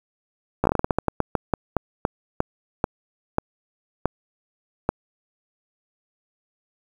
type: slowing click train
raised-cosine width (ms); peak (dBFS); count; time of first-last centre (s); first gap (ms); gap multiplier
1; -5; 21; 0.64-4.89; 14; 1.24
effects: 7-bit